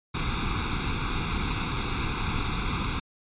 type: noise with comb filter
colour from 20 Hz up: pink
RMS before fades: -28 dBFS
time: 0.14-3 s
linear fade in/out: 10 ms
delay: 0.82 ms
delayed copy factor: +1
effects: resampled to 8000 Hz